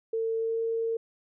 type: tone with pitch glide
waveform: sine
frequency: 450.3 to 455 Hz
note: A4 to A#4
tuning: +40 to -42 cents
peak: -26 dBFS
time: 0.13-0.97 s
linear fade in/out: 5 ms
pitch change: +18 cents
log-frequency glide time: 0.37-0.6 s
effects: none